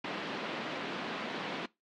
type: band-pass noise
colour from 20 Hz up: pink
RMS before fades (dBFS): -38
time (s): 0.04-1.66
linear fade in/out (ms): 5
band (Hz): 190 to 3700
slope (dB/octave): 24
effects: noise-tail reverb RT60 0.2 s tail -21 dB re dry + MP3 64 kbps